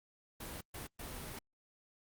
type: noise bursts at uneven times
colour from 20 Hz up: pink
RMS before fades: -45 dBFS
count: 3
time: 0.4-0.61 / 0.74-0.87 / 0.99-1.39 s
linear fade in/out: 5 ms
effects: Opus 32 kbps